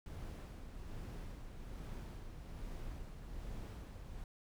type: noise with tremolo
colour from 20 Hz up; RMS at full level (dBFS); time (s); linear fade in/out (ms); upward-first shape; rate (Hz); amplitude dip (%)
brown; -45; 0.06-4.24; 2; sine; 1.2; 40
effects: none